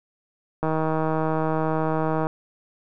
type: click train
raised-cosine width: 1 ms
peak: -11 dBFS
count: 260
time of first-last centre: 0.63-2.269 s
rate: 158 Hz
effects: none